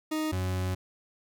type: tone pair in turn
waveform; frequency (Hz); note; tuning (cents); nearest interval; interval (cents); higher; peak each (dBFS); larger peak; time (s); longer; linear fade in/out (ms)
40% pulse; 311.1 / 92.49; D#4 / F#2; 0 / 0; octave + major sixth; 2100; first; -27; neither; 0.11-0.32 / 0.32-0.75; second; 10
effects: none